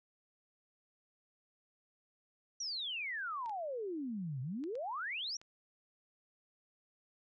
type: exponential two-way sweep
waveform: sine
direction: down then up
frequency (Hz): 5920 to 122.5 to 5920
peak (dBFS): -37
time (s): 2.6-5.37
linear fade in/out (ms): 5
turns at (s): 4.41
type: clicks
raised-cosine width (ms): 0.2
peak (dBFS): -39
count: 5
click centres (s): 3.46 / 3.495 / 4.639 / 4.754 / 5.415
effects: none